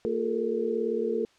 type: tone cluster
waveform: sine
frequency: 228.6 / 354.7 / 422.7 / 460.6 Hz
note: A#3 / F4 / G#4 / A#4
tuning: -34 / +27 / +31 / -21 cents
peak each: -33 / -33 / -30 / -29 dBFS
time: 0.05-1.25 s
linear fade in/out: 0 ms
effects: white hiss -62 dBFS RMS until 1.38 s + low-pass 5000 Hz 12 dB/octave